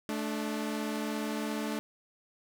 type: tone pair together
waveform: sawtooth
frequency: 217.2 / 294.4 Hz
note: A3 / D4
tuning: -22 / +4 cents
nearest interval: perfect fourth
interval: 526 cents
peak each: -30 / -32 dBFS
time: 0.09-1.79 s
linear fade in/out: 0 ms
effects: none